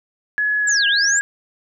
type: tone with pitch glide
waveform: sine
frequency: 1694 to 1635.4 Hz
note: G#6 to G#6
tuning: +34 to -27 cents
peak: -16 dBFS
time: 0.38-1.21 s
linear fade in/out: 0 ms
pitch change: -61 cents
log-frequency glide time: 0.6-0.84 s
type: linear two-way sweep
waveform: sine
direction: down then up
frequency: 7690 to 2718 to 7690 Hz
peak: -17 dBFS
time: 0.67-1.2 s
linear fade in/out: 10 ms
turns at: 0.87 s
effects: none